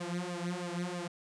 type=tone with flanger; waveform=sawtooth; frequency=176 Hz; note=F3; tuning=14 cents sharp; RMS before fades=-37 dBFS; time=0-1.08 s; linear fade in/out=10 ms; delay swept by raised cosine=1.7 to 5.2 ms; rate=3.1 Hz; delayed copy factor=+0.9; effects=resampled to 22050 Hz